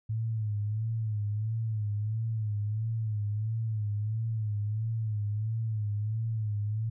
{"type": "tone with vibrato", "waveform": "sine", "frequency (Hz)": 108.2, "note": "A2", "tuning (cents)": -29, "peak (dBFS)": -28, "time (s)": [0.09, 6.9], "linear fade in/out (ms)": 10, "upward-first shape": "sine", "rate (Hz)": 1.5, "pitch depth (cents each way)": 78, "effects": []}